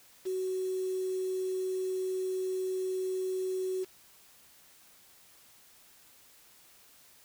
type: tone with quantisation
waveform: sine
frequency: 373.8 Hz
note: F#4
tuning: 18 cents sharp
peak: -30 dBFS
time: 0.25-3.85 s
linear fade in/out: 20 ms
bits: 8
effects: white hiss -59 dBFS RMS until 7.24 s